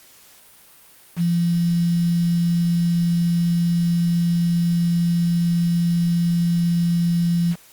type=tone with quantisation; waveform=sine; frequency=171.2 Hz; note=F3; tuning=34 cents flat; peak=-16 dBFS; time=1.16-7.56 s; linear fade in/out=50 ms; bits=6; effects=white hiss -49 dBFS RMS until 7.72 s + Opus 48 kbps